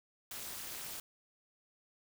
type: noise with amplitude modulation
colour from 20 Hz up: white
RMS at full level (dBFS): -40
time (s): 0.31-1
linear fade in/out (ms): 2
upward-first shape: sine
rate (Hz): 258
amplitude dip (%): 95
effects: none